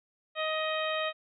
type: harmonic tone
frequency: 627 Hz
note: D#5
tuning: 13 cents sharp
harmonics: 1 / 2 / 3 / 4 / 5 / 6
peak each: -32 / -35 / -37 / -38 / -39 / -40 dBFS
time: 0.35-1.13 s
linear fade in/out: 50 ms
effects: none